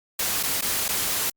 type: noise with dropouts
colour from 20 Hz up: white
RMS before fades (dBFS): -25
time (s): 0.19-1.3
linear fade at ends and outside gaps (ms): 5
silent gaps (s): 0.43-0.434 / 0.611-0.622 / 0.882-0.888
effects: Opus 48 kbps